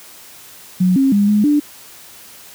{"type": "tone with pitch steps", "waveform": "sine", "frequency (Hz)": [183.1, 269.7, 203, 209, 294], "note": ["F#3", "C#4", "G#3", "G#3", "D4"], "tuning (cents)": [-18, -47, -39, 11, 2], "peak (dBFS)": -10, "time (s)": [0.8, 1.6], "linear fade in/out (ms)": 10, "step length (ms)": 160, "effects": ["white hiss -40 dBFS RMS until 2.54 s", "high-pass 60 Hz 12 dB/octave"]}